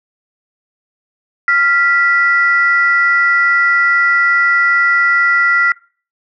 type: tone pair together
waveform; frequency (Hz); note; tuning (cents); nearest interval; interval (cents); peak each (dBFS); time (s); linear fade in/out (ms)
sine; 1388.8 / 1964; F6 / B6; -10 / -10; tritone; 600; -11; 1.48-5.72; 2
effects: noise-tail reverb RT60 0.4 s tail -23 dB re dry + tanh soft clip ceiling -1 dBFS